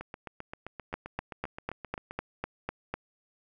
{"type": "two click trains", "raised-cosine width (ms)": 0.5, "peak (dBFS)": [-17, -24], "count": [9, 17], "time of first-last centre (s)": [[0.94, 2.94], [0.01, 2.11]], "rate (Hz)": [4, 7.62], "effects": []}